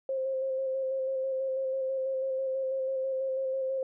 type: tone with vibrato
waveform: sine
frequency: 529 Hz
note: C5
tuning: 19 cents sharp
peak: -28 dBFS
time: 0.09-3.83 s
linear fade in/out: 2 ms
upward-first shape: square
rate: 6.1 Hz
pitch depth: 17 cents each way
effects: none